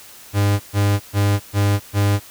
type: tone bursts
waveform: 45% pulse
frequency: 101.3 Hz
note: G#2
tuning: 43 cents flat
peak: -14 dBFS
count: 5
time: 0.33-2.2 s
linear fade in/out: 50 ms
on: 270 ms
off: 130 ms
effects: white hiss -42 dBFS RMS until 2.3 s